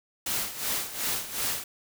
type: noise with tremolo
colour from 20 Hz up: white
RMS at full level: -28 dBFS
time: 0.26-1.64 s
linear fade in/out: 5 ms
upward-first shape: sine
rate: 2.7 Hz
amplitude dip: 75%
effects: none